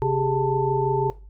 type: tone cluster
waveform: sine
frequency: 133.8 / 393 / 418.9 / 888 Hz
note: C3 / G4 / G#4 / A5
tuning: +39 / +4 / +15 / +16 cents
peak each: -25 dBFS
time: 0.02-1.1 s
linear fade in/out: 0 ms
effects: noise-tail reverb RT60 0.3 s tail -17 dB re dry + added 50 Hz sine -41 dBFS peak until 1.29 s